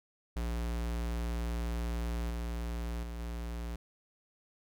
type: tone with level steps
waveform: square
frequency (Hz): 58.3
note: A#1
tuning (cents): +1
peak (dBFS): -33 / -35 / -39 / -37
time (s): 0.36-3.76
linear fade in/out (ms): 5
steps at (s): 2.3 / 3.03 / 3.19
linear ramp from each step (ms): 2
effects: none